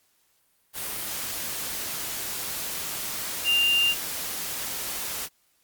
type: tone in noise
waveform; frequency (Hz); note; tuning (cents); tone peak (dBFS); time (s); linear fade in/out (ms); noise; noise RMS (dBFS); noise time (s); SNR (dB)
sine; 2794; F7; 0; -19; 3.44-3.95; 50; white; -32; 0.73-5.29; +10
effects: white hiss -67 dBFS RMS until 5.63 s + Opus 48 kbps